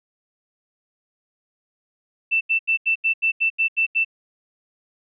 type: tone bursts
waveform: sine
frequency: 2667 Hz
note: E7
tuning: 20 cents sharp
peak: -16 dBFS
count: 10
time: 2.31-4.048 s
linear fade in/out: 20 ms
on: 100 ms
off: 82 ms
effects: none